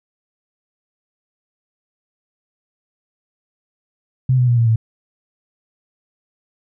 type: tone with pitch steps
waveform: sine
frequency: 129 / 124.61 / 120.36 / 116.26 / 112.3 Hz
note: C3 / B2 / B2 / A#2 / A2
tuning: -24 / +16 / -44 / -4 / +36 cents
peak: -11 dBFS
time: 4.29-4.76 s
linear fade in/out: 5 ms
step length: 94 ms
effects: none